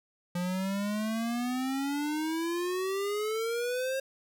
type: exponential sweep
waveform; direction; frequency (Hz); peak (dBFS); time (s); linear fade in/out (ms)
square; up; 175 to 539; -30; 0.35-4; 5
effects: none